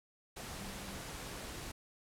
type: tone in noise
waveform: sine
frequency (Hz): 196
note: G3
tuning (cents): 0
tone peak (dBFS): -49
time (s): 0.58-0.98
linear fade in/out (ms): 10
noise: pink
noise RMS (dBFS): -45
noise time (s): 0.36-1.72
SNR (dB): -7
effects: low-pass 12000 Hz 12 dB/octave